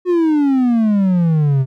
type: exponential sweep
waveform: triangle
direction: down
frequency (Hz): 366 to 128.9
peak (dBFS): -9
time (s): 0.05-1.66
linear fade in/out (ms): 50
effects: none